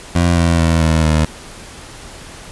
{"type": "tone with pitch steps", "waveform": "20% pulse", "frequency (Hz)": [86.6, 84.33, 82.12, 79.96, 77.87], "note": ["F2", "E2", "E2", "D#2", "D#2"], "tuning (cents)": [-14, 40, -6, 48, 2], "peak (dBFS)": -6, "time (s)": [0.15, 1.25], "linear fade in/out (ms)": 5, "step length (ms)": 220, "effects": ["pink hiss -35 dBFS RMS until 2.51 s", "resampled to 24000 Hz"]}